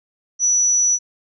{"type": "tone with amplitude modulation", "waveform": "sine", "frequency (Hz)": 5910, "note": "F#8", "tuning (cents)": -3, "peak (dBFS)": -12, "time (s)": [0.39, 0.99], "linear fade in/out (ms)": 50, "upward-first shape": "sine", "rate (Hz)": 277, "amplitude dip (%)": 30, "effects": []}